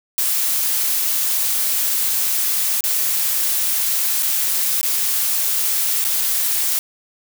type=noise with dropouts; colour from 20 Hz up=blue; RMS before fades=-19 dBFS; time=0.18-6.79 s; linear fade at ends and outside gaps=0 ms; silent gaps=2.807-2.839 / 4.225-4.229 / 4.812-4.83 / 6.042-6.049 s; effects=none